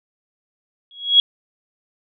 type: tone with exponential growth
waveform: sine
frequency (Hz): 3322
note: G#7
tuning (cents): 0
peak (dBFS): -5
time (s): 0.91-1.2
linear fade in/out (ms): 1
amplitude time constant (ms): 61
effects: none